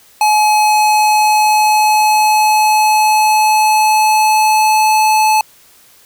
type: tone with pitch glide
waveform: square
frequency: 850 to 863.9 Hz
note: G#5 to A5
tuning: +40 to -32 cents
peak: -9 dBFS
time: 0.21-5.41 s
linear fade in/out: 2 ms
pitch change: +28 cents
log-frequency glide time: 0.64-4.93 s
effects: white hiss -46 dBFS RMS until 6.05 s